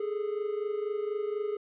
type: tone pair together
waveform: triangle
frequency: 412.3 / 436.4 Hz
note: G#4 / A4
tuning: -13 / -14 cents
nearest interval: minor second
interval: 99 cents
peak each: -29 / -33 dBFS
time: 0-1.57 s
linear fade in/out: 5 ms
effects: resampled to 8000 Hz